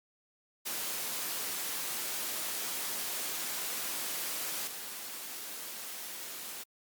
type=noise with level steps; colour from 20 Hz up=white; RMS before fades=-36 / -42 dBFS; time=0.65-6.64 s; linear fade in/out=20 ms; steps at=4.67 s; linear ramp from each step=5 ms; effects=high-pass 200 Hz 12 dB/octave + Opus 48 kbps